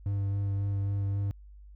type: tone with vibrato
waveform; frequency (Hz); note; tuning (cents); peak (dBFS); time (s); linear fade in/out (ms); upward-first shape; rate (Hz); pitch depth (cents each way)
triangle; 99.5; G2; +26; -25; 0.06-1.31; 0; sine; 3.7; 13
effects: added 50 Hz sine -47 dBFS peak until 1.75 s